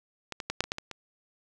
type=clicks; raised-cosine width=0.2 ms; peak=-18 / -18 / -13 / -7 / -21 / -12 / -18 / -21 dBFS; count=8; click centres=0.323 / 0.402 / 0.5 / 0.606 / 0.64 / 0.719 / 0.784 / 0.913 s; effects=none